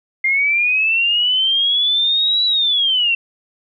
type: linear two-way sweep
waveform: sine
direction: up then down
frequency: 2100 to 3951 to 2684 Hz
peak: -13 dBFS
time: 0.24-3.15 s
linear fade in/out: 5 ms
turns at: 2.45 s
effects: none